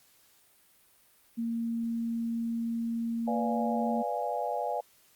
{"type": "tone", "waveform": "sine", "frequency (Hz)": 230.9, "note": "A#3", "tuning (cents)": -16, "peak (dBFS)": -29, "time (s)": [1.37, 4.03], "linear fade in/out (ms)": 20}
{"type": "chord", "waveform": "sine", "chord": "B diminished seventh", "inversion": "none", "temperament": "equal", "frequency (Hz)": [493.9, 587.3, 698.5, 830.6], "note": ["B4", "D5", "F5", "Ab5"], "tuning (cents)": [0, 0, 0, 0], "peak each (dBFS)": [-36, -35, -34, -34], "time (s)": [3.27, 4.81], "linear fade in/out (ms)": 10}
{"effects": ["white hiss -63 dBFS RMS until 5.15 s", "Opus 48 kbps"]}